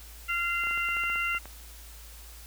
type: harmonic tone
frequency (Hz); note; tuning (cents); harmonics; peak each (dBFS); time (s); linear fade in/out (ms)
691; F5; -19; 2 / 3 / 4; -31 / -31 / -31; 0.28-1.39; 20
type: clicks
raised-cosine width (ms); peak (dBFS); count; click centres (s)
0.5; -28; 11; 0.637 / 0.67 / 0.711 / 0.776 / 0.888 / 0.968 / 1.037 / 1.099 / 1.158 / 1.348 / 1.456
effects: added 56 Hz sine -46 dBFS peak until 2.46 s + white hiss -50 dBFS RMS until 2.46 s